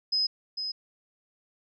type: tone with echo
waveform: sine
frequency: 5060 Hz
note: D#8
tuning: 28 cents sharp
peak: -23 dBFS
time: 0.12-0.27 s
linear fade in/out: 10 ms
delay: 450 ms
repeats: 1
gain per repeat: -7 dB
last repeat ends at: 0.72 s
effects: none

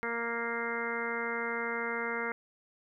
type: harmonic tone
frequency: 233.1 Hz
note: A#3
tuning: in tune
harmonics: 1 / 2 / 3 / 4 / 5 / 6 / 7 / 8 / 9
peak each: -42 / -37 / -46 / -41 / -43 / -38 / -42 / -43 / -38 dBFS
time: 0.03-2.32 s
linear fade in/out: 0 ms
effects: none

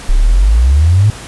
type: exponential sweep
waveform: sine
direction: up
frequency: 31.59 to 110 Hz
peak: -5 dBFS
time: 0.09-1.1 s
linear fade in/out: 0 ms
effects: pink hiss -30 dBFS RMS until 1.27 s + resampled to 24000 Hz

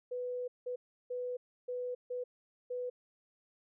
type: tone bursts at uneven times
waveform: sine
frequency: 495.7 Hz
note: B4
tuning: 6 cents sharp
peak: -35 dBFS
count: 6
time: 0.11-0.48 / 0.66-0.76 / 1.1-1.37 / 1.68-1.95 / 2.1-2.24 / 2.7-2.9 s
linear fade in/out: 10 ms
effects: none

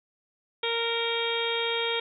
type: harmonic tone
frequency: 463.7 Hz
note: A#4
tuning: 9 cents flat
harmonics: 1 / 2 / 3 / 4 / 5 / 6 / 7 / 8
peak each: -30 / -35 / -37 / -39 / -33 / -41 / -32 / -34 dBFS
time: 0.63-2 s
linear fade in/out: 5 ms
effects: none

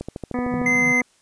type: click train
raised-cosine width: 2 ms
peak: -16 dBFS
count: 9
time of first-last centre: 0.01-0.616 s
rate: 13.2 Hz
type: harmonic tone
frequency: 246.9 Hz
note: B3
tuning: in tune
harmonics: 1 / 2 / 3 / 4 / 5 / 7 / 8 / 9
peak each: -23 / -29 / -33 / -35 / -37 / -40 / -41 / -42 dBFS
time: 0.34-1.02 s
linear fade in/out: 2 ms
type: band-pass noise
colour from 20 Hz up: pink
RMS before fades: -33 dBFS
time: 0.5-0.93 s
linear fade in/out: 10 ms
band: 140 to 190 Hz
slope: 48 dB/octave
type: tone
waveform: triangle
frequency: 2069 Hz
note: C7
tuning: 20 cents flat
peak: -15 dBFS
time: 0.66-1.01 s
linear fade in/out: 2 ms
effects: white hiss -59 dBFS RMS until 1.21 s + resampled to 22050 Hz

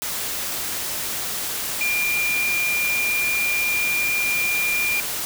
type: tone in noise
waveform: sine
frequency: 2398 Hz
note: D7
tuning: 36 cents sharp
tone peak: -20 dBFS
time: 1.81-5 s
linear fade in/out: 0 ms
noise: white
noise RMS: -27 dBFS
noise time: 0.02-5.25 s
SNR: +4 dB
effects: none

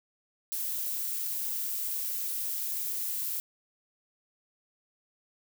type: noise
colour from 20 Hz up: violet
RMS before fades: -33 dBFS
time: 0.52-3.4 s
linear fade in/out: 0 ms
effects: none

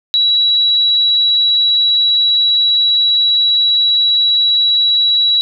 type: tone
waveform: sine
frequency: 3905 Hz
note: B7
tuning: 20 cents flat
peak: -9 dBFS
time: 0.14-5.41 s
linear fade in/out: 0 ms
effects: none

